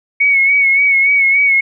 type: tone with vibrato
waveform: sine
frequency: 2217 Hz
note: C#7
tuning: in tune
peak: -8 dBFS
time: 0.2-1.61 s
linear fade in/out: 10 ms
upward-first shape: sine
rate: 3.5 Hz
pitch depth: 44 cents each way
effects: none